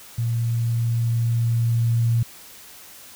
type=tone with level ramp; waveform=sine; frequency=116.54 Hz; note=A#2; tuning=in tune; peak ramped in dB=-20 to -16 dBFS; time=0.18-2.23 s; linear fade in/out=5 ms; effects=white hiss -44 dBFS RMS until 3.15 s